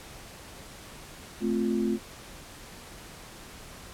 sine chord, F major, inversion first, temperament equal, 220 / 261.6 / 349.2 Hz, A3 / C4 / F4, 0 / 0 / 0 cents, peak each -27 / -31 / -29 dBFS, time 1.4-1.99 s, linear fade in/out 50 ms, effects pink hiss -46 dBFS RMS until 3.93 s + low-pass 12000 Hz 12 dB/octave

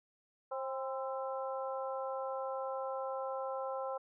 harmonic tone with a mistuned harmonic, 266 Hz, C4, 29 cents sharp, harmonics 2 / 3 / 4 / 5, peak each -38 / -42 / -44 / -46 dBFS, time 0.51-3.98 s, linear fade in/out 10 ms, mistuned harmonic 4, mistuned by -51 cents, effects none

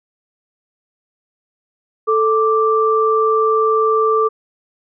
sine tone pair together, 440 / 1174.7 Hz, A4 / D6, 0 / 0 cents, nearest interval octave + perfect fourth, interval 1700 cents, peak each -14 / -15 dBFS, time 2.07-4.29 s, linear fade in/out 20 ms, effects none

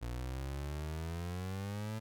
30% pulse exponential sweep, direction up, 58.27 to 111.3 Hz, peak -35 dBFS, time 0.01-2 s, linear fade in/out 20 ms, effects none

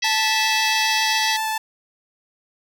harmonic tone, 655 Hz, E5, 11 cents flat, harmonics 3 / 4 / 5 / 6 / 7 / 8 / 9, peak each -25 / -26 / -27 / -28 / -28 / -29 / -30 dBFS, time 0.02-1.37 s, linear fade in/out 10 ms
sawtooth tone with vibrato, 876 Hz, A5, 8 cents flat, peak -18 dBFS, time 0.04-1.58 s, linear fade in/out 5 ms, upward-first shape triangle, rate 7.4 Hz, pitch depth 12 cents each way
effects none

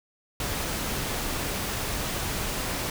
pink noise, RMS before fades -30 dBFS, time 0.4-2.9 s, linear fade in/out 2 ms, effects none

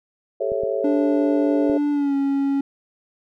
sine chord, A dominant seventh, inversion third, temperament just, 396 / 440 / 550 / 660 Hz, G4 / A4 / C#5 / E5, +18 / 0 / -14 / +2 cents, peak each -27 / -26 / -24 / -28 dBFS, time 0.4-1.78 s, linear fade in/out 10 ms
clicks, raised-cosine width 3 ms, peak -23 dBFS, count 3, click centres 0.519 / 0.635 / 1.698 s
triangle tone with pitch glide, 291.8 to 276.9 Hz, D4 to C#4, -11 to -2 cents, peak -16 dBFS, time 0.84-2.61 s, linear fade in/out 5 ms, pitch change -91 cents, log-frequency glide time 1.91-2.15 s
effects none

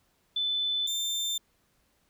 sine / 30% pulse tone pair in turn, 3512 / 3580 Hz, A7 / A7, -4 / +29 cents, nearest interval unison, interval 33 cents, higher second, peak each -26 dBFS, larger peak neither, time 0.36-0.87 / 0.87-1.38 s, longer neither, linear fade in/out 5 ms, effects pink hiss -70 dBFS RMS until 2.09 s

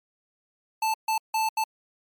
square tone bursts at uneven times, 880 Hz, A5, in tune, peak -23 dBFS, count 4, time 0.82-0.94 / 1.08-1.18 / 1.34-1.49 / 1.57-1.64 s, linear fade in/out 5 ms, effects MP3 96 kbps

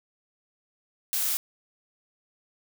blue noise, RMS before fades -27 dBFS, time 1.13-1.37 s, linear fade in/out 0 ms, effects none

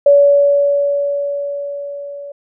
sine tone with level ramp, 569 Hz, C#5, 45 cents sharp, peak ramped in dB -4 to -27 dBFS, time 0.06-2.32 s, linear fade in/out 5 ms, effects none

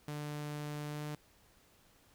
sawtooth tone with pitch glide, 148.4 to 149.52 Hz, D3 to D3, +18 to +31 cents, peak -35 dBFS, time 0.08-1.15 s, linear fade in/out 2 ms, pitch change +13 cents, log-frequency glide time 0.87-1.03 s, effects pink hiss -66 dBFS RMS until 2.14 s

